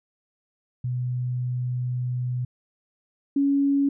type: tone pair in turn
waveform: sine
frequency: 124.6 / 279.7 Hz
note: B2 / C#4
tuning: +16 / +16 cents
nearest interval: octave + major second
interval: 1400 cents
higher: second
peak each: -24 / -18 dBFS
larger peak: second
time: 0.84-2.45 / 3.36-3.89 s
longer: first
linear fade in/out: 5 ms
effects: none

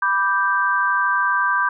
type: chord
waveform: sine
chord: G major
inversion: first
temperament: equal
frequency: 987.8 / 1174.7 / 1568 Hz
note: B5 / D6 / G6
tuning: 0 / 0 / 0 cents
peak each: -22 / -21 / -19 dBFS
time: 0.02-1.69 s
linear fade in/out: 5 ms
effects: none

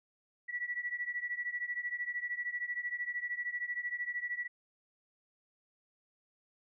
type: beating tone pair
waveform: sine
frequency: 1942 / 1955 Hz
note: B6 / B6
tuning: -30 / -18 cents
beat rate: 13 Hz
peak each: -37 / -39 dBFS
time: 0.48-4.48 s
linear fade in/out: 20 ms
effects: none

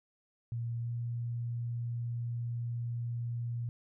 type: tone with pitch glide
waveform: sine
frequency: 117.3 to 118.59 Hz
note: A#2 to A#2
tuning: +11 to +30 cents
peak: -33 dBFS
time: 0.52-3.69 s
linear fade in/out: 0 ms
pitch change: +19 cents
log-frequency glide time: 0.81-0.88 s
effects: none

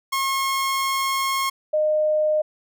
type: tone pair in turn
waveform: sawtooth / sine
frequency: 1081 / 613 Hz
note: C#6 / D#5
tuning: -44 / -26 cents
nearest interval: minor seventh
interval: 982 cents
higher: first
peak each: -17 dBFS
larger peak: neither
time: 0.12-1.5 / 1.73-2.42 s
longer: first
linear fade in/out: 10 ms
effects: none

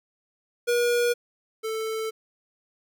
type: tone pair in turn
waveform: square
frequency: 480.1 / 441.7 Hz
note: B4 / A4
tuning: -49 / +7 cents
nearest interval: minor second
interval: 144 cents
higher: first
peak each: -21 / -28 dBFS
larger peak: first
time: 0.67-1.14 / 1.63-2.11 s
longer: second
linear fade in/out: 20 ms
effects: none

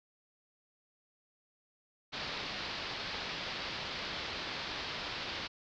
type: low-pass noise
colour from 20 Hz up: white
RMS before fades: -40 dBFS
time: 2.12-5.48 s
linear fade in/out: 20 ms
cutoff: 4800 Hz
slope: 48 dB/octave
effects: none

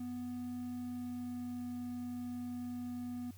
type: tone with pitch glide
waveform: triangle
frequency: 246.6 to 245.2 Hz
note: B3 to B3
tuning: -2 to -12 cents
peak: -37 dBFS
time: 0-3.31 s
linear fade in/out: 5 ms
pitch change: -10 cents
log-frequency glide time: 0.74-1.64 s
effects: added 94 Hz sine -52 dBFS peak until 3.37 s + white hiss -64 dBFS RMS until 3.37 s

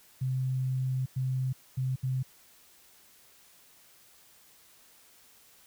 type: tone bursts at uneven times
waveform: sine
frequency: 130 Hz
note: C3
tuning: 11 cents flat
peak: -27 dBFS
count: 4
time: 0.21-1.06 / 1.16-1.53 / 1.77-1.96 / 2.03-2.23 s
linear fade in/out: 10 ms
effects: white hiss -59 dBFS RMS until 5.66 s

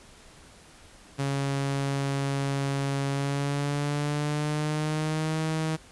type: tone with pitch glide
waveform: sawtooth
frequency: 138.6 to 158.29 Hz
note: C#3 to D#3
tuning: 0 to +30 cents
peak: -22 dBFS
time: 1.18-5.77 s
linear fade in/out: 20 ms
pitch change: +230 cents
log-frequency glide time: 3.08-5.4 s
effects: pink hiss -52 dBFS RMS until 5.91 s + resampled to 24000 Hz

